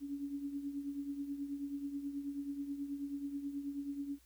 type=tone with tremolo; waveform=sine; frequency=282.3 Hz; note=C#4; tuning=32 cents sharp; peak=-35 dBFS; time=0-4.19 s; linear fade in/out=50 ms; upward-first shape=triangle; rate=9.3 Hz; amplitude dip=70%; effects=added 60 Hz sine -66 dBFS peak until 4.25 s + white hiss -69 dBFS RMS until 4.25 s